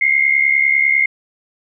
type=tone pair together; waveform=sine; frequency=2091 / 2161 Hz; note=C7 / C#7; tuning=-2 / -45 cents; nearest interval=minor second; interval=57 cents; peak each=-14 dBFS; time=0.01-1.06 s; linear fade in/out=5 ms; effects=none